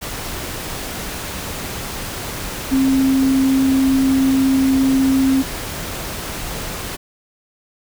sine tone in noise, 266.6 Hz, C4, 33 cents sharp, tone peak -12 dBFS, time 2.71-5.43 s, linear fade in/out 20 ms, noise pink, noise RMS -27 dBFS, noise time 0.01-6.97 s, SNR +12 dB, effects none

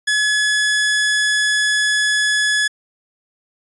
sawtooth tone, 1700 Hz, G#6, 40 cents sharp, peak -11 dBFS, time 0.07-2.68 s, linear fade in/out 10 ms, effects resampled to 24000 Hz

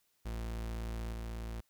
40% pulse tone with level steps, 56.5 Hz, A1, 47 cents sharp, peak -36 / -38 dBFS, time 0.25-1.61 s, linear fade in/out 10 ms, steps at 1.12 s, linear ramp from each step 10 ms, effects white hiss -75 dBFS RMS until 1.69 s

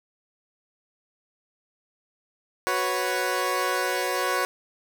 15% pulse chord, F# suspended fourth, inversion none, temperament equal, 370 / 493.9 / 554.4 Hz, F#4 / B4 / C#5, 0 / 0 / 0 cents, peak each -22 dBFS, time 2.67-4.45 s, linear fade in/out 0 ms, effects none

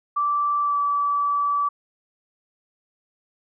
sine tone with pitch glide, 1166 to 1152.6 Hz, D6 to D6, -13 to -33 cents, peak -19 dBFS, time 0.16-1.69 s, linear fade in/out 10 ms, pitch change -20 cents, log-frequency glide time 0.61-0.78 s, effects none

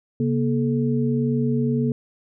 sine tone cluster, 134.8 / 236.7 / 432.8 Hz, C#3 / A#3 / A4, -48 / +27 / -29 cents, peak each -23 / -21 / -27 dBFS, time 0.2-1.92 s, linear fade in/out 2 ms, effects none

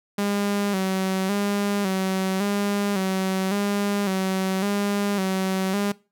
sawtooth tone with vibrato, 196 Hz, G3, in tune, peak -18 dBFS, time 0.18-5.92 s, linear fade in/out 5 ms, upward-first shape square, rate 0.9 Hz, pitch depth 58 cents each way, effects noise-tail reverb RT60 0.3 s tail -21 dB re dry

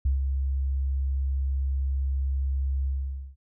sine tone with ADSR envelope, 67.6 Hz, C#2, 43 cents flat, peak -18 dBFS, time 0.05-3.36 s, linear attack 7 ms, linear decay 130 ms, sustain -5 dB, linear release 500 ms, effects tanh soft clip ceiling -16 dBFS

